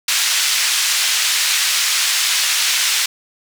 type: band-pass noise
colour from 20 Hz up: white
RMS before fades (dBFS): -17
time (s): 0.08-3.06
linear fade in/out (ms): 5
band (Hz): 1800 to 6300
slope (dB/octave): 12
effects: none